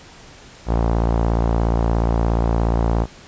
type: tone with low-pass filter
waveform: sawtooth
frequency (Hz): 57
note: A#1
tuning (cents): -38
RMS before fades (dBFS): -18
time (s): 0.66-3.07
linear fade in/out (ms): 50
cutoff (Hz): 890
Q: 1.6
effects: pink hiss -43 dBFS RMS until 3.27 s + resampled to 16000 Hz